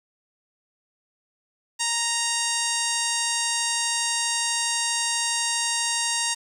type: harmonic tone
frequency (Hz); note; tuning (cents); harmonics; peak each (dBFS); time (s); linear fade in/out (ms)
932.3; A#5; 0; 1 / 2 / 3 / 4 / 5 / 6 / 7 / 8 / 9 / 10; -32 / -32 / -32 / -32 / -32 / -32 / -32 / -32 / -32 / -32; 1.79-6.35; 20
effects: 8-bit